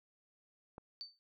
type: click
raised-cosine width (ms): 1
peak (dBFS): -34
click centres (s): 0.781
type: tone with exponential decay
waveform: sine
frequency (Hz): 4561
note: C#8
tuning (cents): +49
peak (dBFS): -39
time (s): 1.01-1.19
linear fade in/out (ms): 0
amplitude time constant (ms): 37
effects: none